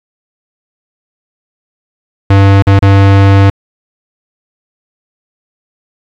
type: tone with dropouts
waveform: square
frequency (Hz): 98.4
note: G2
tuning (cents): +7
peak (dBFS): -3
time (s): 2.3-3.5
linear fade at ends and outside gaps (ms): 5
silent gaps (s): 2.624-2.669 / 2.792-2.823
effects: low-pass 3000 Hz 12 dB/octave + 7-bit